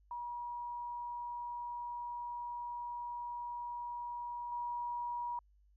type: tone with level steps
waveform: sine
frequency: 960 Hz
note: B5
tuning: 49 cents flat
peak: -39 / -36 dBFS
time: 0.11-5.39 s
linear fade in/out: 2 ms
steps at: 4.52 s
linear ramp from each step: 2 ms
effects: added 50 Hz sine -64 dBFS peak until 5.76 s